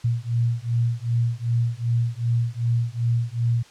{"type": "beating tone pair", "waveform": "sine", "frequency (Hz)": [116.54, 119.14], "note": ["A#2", "A#2"], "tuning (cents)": [0, 38], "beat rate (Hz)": 2.6, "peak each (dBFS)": -23, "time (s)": [0.04, 3.63], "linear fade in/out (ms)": 10, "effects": ["white hiss -50 dBFS RMS until 3.7 s", "low-pass 6000 Hz 12 dB/octave"]}